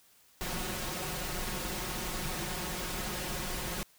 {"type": "noise with comb filter", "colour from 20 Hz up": "pink", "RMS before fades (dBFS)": -36, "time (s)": [0.41, 3.83], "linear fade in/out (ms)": 0, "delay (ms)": 5.5, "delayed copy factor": 0.65, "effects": ["white hiss -63 dBFS RMS until 3.98 s"]}